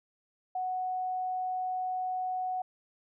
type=tone; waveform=sine; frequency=740 Hz; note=F#5; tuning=in tune; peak=-30 dBFS; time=0.55-2.62 s; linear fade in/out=5 ms; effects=none